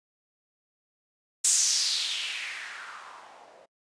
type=noise with low-pass filter sweep; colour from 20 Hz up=violet; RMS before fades=-30 dBFS; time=1.44-3.66 s; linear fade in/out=10 ms; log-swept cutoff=7800 to 540 Hz; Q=3.2; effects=noise-tail reverb RT60 0.1 s tail -26 dB re dry + resampled to 22050 Hz